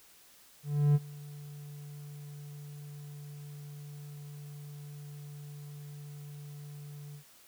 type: tone with ADSR envelope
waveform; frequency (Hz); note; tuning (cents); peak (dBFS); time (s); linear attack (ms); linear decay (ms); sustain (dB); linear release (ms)
triangle; 145.9; D3; -11; -18; 0.63-7.24; 320; 36; -23; 91
effects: white hiss -59 dBFS RMS until 7.47 s